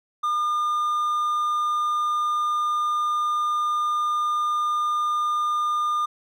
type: tone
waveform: triangle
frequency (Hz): 1209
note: D6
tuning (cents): +50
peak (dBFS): -19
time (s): 0.23-6.06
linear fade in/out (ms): 10
effects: none